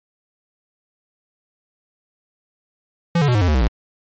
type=tone with pitch steps; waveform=square; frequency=170 / 144.61 / 123.02 / 104.65 / 89.02 / 75.73 / 64.42 / 54.8 Hz; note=F3 / D3 / B2 / G#2 / F2 / D#2 / C2 / A1; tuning=-46 / -26 / -6 / +14 / +34 / -46 / -26 / -6 cents; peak=-14 dBFS; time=3.15-3.678 s; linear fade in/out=5 ms; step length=66 ms; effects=low-pass 5000 Hz 12 dB/octave + MP3 32 kbps